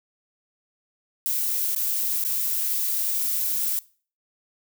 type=noise with dropouts; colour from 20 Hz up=violet; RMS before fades=-25 dBFS; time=1.26-3.79 s; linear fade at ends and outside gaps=0 ms; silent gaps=1.749-1.762 / 2.239-2.249 s; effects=noise-tail reverb RT60 0.4 s tail -21 dB re dry